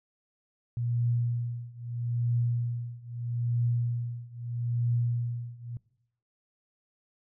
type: tone with tremolo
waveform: sine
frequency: 119.3 Hz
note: A#2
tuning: 41 cents sharp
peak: -23 dBFS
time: 0.77-5.77 s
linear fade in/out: 0 ms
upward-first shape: triangle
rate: 0.78 Hz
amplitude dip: 95%
effects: noise-tail reverb RT60 0.8 s tail -22 dB re dry